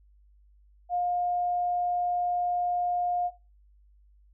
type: tone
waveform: sine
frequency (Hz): 710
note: F5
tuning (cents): +28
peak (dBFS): -25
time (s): 0.89-3.31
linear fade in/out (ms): 50
effects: noise-tail reverb RT60 0.3 s tail -17 dB re dry + added 50 Hz sine -56 dBFS peak until 4.33 s